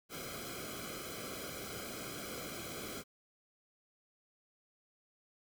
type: noise with comb filter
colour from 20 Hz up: pink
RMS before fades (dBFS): -44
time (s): 0.09-3.04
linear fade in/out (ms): 50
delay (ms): 1.1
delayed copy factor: -0.95
effects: none